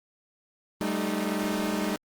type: tone cluster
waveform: sawtooth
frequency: 194.7 / 216.2 / 308.1 Hz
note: G3 / A3 / D#4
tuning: -12 / -30 / -17 cents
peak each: -27 dBFS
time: 0.81-1.96 s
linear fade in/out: 0 ms
effects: Opus 24 kbps